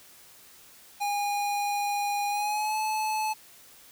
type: tone with pitch glide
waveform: square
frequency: 817 to 864.1 Hz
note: G#5 to A5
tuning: -29 to -32 cents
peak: -27 dBFS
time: 1-3.34 s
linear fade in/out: 20 ms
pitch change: +97 cents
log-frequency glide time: 2.29-2.77 s
effects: white hiss -53 dBFS RMS until 3.91 s